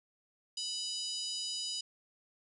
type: harmonic tone with a mistuned harmonic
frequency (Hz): 989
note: B5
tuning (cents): +2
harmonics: 3 / 4 / 5 / 6 / 7 / 8 / 9 / 10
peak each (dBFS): -42 / -46 / -38 / -51 / -44 / -54 / -52 / -53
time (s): 0.57-1.81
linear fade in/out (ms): 5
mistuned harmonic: 4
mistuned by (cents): -42
effects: none